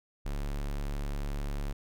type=tone; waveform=square; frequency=35.61 Hz; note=C#1; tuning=47 cents sharp; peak=-32 dBFS; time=0.25-1.73 s; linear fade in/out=10 ms; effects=none